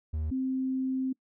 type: tone pair in turn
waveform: triangle / sine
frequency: 77.78 / 261.6 Hz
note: D#2 / C4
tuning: 0 / 0 cents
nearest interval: octave + major sixth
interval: 2100 cents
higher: second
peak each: -27 dBFS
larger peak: neither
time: 0.13-0.31 / 0.31-1.13 s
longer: second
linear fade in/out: 10 ms
effects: noise-tail reverb RT60 0.1 s tail -24 dB re dry